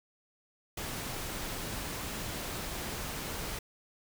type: noise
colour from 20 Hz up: pink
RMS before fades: -38 dBFS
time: 0.77-3.59 s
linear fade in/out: 5 ms
effects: none